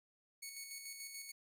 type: tone with tremolo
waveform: 10% pulse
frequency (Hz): 2217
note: C#7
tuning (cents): 0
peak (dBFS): -36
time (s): 0.42-1.32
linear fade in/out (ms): 10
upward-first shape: square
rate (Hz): 6.9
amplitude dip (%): 40
effects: none